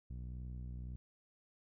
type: tone with low-pass filter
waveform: sawtooth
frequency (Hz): 61.74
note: B1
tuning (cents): 0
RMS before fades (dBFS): -45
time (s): 0.1-0.96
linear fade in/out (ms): 0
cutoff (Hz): 160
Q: 1.1
effects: none